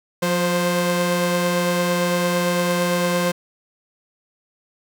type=tone pair together; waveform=sawtooth; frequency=177.38 / 523.3 Hz; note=F3 / C5; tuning=+27 / 0 cents; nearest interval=octave + perfect fifth; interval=1873 cents; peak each=-17 dBFS; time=0.22-3.32 s; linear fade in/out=10 ms; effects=none